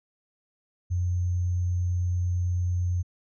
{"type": "tone with sample-and-hold", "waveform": "sine", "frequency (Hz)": 89.1, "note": "F2", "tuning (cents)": 35, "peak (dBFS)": -23, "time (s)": [0.9, 3.03], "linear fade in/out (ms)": 20, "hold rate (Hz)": 6300, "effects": ["resampled to 16000 Hz"]}